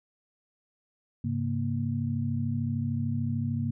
sine tone cluster, 102.1 / 135.5 / 234.2 Hz, G#2 / C#3 / A#3, -29 / -39 / +8 cents, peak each -31 dBFS, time 1.24-3.71 s, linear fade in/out 5 ms, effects none

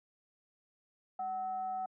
sine tone with frequency modulation, 751 Hz, F#5, 26 cents sharp, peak -34 dBFS, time 1.19-1.86 s, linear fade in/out 5 ms, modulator 545 Hz, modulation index 0.34, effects high-pass 300 Hz 12 dB/octave

